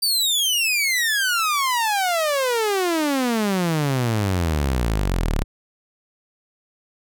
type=exponential sweep; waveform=sawtooth; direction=down; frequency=4699 to 33.94 Hz; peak=-15 dBFS; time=0.02-5.44 s; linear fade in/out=10 ms; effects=none

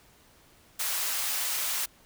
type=high-pass noise; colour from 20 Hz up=white; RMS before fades=-30 dBFS; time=0.79-1.86 s; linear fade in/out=10 ms; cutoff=770 Hz; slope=12 dB/octave; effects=pink hiss -59 dBFS RMS until 2.05 s

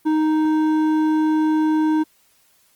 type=tone with hard clipping; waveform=sine; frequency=311.1 Hz; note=D#4; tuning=in tune; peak=-17 dBFS; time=0.05-2.04 s; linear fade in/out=20 ms; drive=8 dB; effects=white hiss -59 dBFS RMS until 2.75 s + Opus 24 kbps

